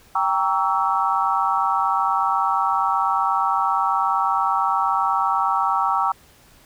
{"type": "chord", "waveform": "sine", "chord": "G diminished seventh", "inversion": "none", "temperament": "equal with one note detuned", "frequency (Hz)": [784, 932.3, 1133.3, 1318.5], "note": ["G5", "Bb5", "Db6", "Fb6"], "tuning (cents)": [0, 0, 38, 0], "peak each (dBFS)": -23, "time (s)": [0.15, 6.12], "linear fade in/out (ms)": 5, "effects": ["pink hiss -52 dBFS RMS until 6.65 s"]}